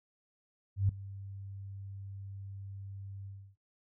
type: tone with ADSR envelope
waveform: sine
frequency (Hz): 98.2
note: G2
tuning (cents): +4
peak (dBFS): -23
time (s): 0.76-3.56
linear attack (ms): 130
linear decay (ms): 4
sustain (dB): -19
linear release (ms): 300
effects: noise-tail reverb RT60 0.2 s tail -17 dB re dry